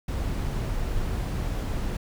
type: noise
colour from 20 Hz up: brown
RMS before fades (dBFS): -28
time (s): 0.08-1.97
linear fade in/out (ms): 5
effects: none